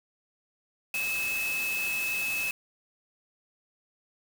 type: tone in noise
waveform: sine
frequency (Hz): 2594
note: E7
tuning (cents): -28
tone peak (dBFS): -28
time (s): 0.94-2.51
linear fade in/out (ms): 2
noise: white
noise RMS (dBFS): -37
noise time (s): 0.94-2.51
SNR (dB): +6
effects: none